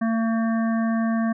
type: harmonic tone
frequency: 226.1 Hz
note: A3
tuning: 47 cents sharp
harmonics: 1 / 3 / 5 / 7 / 8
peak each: -20 / -30 / -34 / -37 / -38 dBFS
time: 0.01-1.33 s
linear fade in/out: 10 ms
effects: none